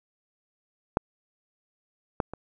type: clicks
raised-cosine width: 1 ms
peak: -7 / -10 / -22 dBFS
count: 3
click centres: 0.971 / 2.202 / 2.336 s
effects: none